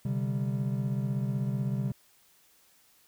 triangle chord, C suspended second, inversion none, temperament equal, 130.81 / 146.83 / 196 Hz, C3 / D3 / G3, 0 / 0 / 0 cents, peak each -28 / -33 / -31 dBFS, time 0.05-1.92 s, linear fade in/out 5 ms, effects white hiss -63 dBFS RMS until 3.07 s

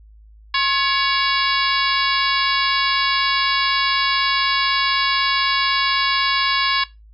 harmonic tone with a mistuned harmonic, 562 Hz, C#5, 24 cents sharp, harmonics 2 / 3 / 4 / 5 / 6 / 7 / 8 / 9, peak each -21 / -23 / -24 / -25 / -26 / -26 / -27 / -28 dBFS, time 0.54-6.84 s, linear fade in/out 5 ms, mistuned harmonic 2, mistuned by -76 cents, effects noise-tail reverb RT60 0.2 s tail -18 dB re dry + added 53 Hz sine -43 dBFS peak until 7.13 s

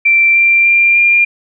sine tone with pitch steps, 2349 / 2365 / 2382 / 2398 Hz, D7 / D7 / D7 / D7, 0 / +12 / +24 / +36 cents, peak -6 dBFS, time 0.05-1.25 s, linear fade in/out 10 ms, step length 300 ms, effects none

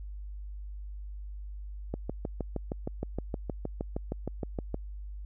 click train, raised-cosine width 2 ms, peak -19 dBFS, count 19, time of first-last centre 1.94-4.744 s, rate 6.42 Hz, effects added 50 Hz sine -38 dBFS peak until 5.25 s

